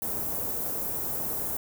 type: band-stop noise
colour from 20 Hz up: white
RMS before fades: -31 dBFS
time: 0.02-1.57 s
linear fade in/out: 2 ms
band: 710 to 15000 Hz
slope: 12 dB/octave
effects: none